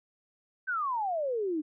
sine exponential sweep, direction down, 1568 to 293.7 Hz, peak -28 dBFS, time 0.67-1.62 s, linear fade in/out 20 ms, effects none

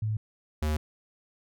sine / square tone pair in turn, 108.1 / 76.44 Hz, A2 / D#2, -30 / -30 cents, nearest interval tritone, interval 600 cents, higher first, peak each -26 dBFS, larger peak neither, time 0.02-0.17 / 0.62-0.77 s, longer neither, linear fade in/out 5 ms, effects none

